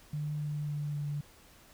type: tone with pitch steps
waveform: sine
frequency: 149.8 / 148.51 / 147.23 / 145.96 Hz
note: D3 / D3 / D3 / D3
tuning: +35 / +20 / +5 / -10 cents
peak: -32 dBFS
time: 0.13-1.21 s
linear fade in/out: 5 ms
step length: 270 ms
effects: pink hiss -58 dBFS RMS until 1.73 s